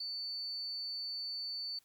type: tone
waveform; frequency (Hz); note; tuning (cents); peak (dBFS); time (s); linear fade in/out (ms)
sine; 4500; C#8; +25; -37; 0-1.79; 5
effects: white hiss -70 dBFS RMS until 1.84 s + MP3 96 kbps